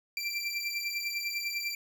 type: beating tone pair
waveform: 25% pulse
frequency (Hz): 2349 / 2359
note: D7 / D7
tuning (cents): 0 / +7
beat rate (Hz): 10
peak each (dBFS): -31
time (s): 0.17-1.75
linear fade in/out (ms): 2
effects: none